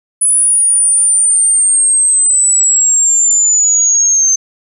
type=linear sweep; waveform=sine; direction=down; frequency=9956 to 6240 Hz; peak=-7 dBFS; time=0.21-4.36 s; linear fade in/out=10 ms; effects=none